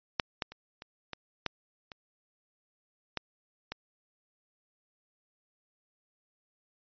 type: clicks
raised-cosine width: 0.2 ms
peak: -7 / -13 / -28 / -26 / -20 / -12 / -26 / -14 / -18 dBFS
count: 9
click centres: 0.198 / 0.422 / 0.52 / 0.821 / 1.133 / 1.463 / 1.918 / 3.173 / 3.72 s
effects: resampled to 11025 Hz